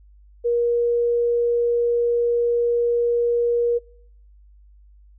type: tone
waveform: sine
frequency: 474.9 Hz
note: A#4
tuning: 32 cents sharp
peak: -17 dBFS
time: 0.44-3.79 s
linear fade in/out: 20 ms
effects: noise-tail reverb RT60 0.6 s tail -24 dB re dry + added 50 Hz sine -47 dBFS peak until 5.18 s